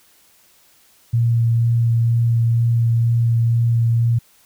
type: tone with vibrato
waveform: sine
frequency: 116.54 Hz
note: A#2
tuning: in tune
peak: -13 dBFS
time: 1.13-4.19 s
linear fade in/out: 10 ms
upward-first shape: sine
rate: 2.1 Hz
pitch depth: 11 cents each way
effects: white hiss -54 dBFS RMS until 4.45 s